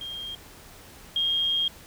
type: tone pair in turn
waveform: sine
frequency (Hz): 3215 / 3235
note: G7 / G#7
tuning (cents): +43 / -46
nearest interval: unison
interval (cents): 11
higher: second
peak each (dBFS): -33 / -22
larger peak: second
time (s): 0.01-0.35 / 1.16-1.68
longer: second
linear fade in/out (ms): 2
effects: pink hiss -48 dBFS RMS until 1.86 s